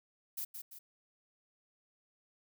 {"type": "noise with echo", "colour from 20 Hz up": "violet", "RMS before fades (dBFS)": -39, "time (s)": [0.37, 0.45], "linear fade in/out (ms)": 10, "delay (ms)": 170, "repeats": 2, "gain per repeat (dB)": -6, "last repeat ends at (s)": 0.79, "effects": []}